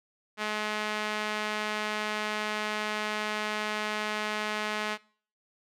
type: tone with band-pass filter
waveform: sawtooth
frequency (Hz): 212.5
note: G#3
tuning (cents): +40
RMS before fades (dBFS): -32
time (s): 0.37-4.98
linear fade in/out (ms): 50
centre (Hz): 2000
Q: 0.81
effects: noise-tail reverb RT60 0.5 s tail -23 dB re dry